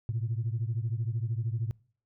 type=beating tone pair; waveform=sine; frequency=110.2 / 123.2 Hz; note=A2 / B2; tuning=+3 / -4 cents; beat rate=13 Hz; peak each=-29 / -32 dBFS; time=0.09-1.71 s; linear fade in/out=0 ms; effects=noise-tail reverb RT60 0.5 s tail -26 dB re dry + tanh soft clip ceiling -23 dBFS